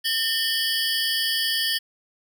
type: tone cluster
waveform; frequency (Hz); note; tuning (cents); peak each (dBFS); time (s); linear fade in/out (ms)
square; 1812 / 3002 / 3272 / 4572 / 5040; A#6 / F#7 / G#7 / D8 / D#8; -50 / +24 / -26 / -47 / +21; -29; 0.04-1.79; 20
effects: none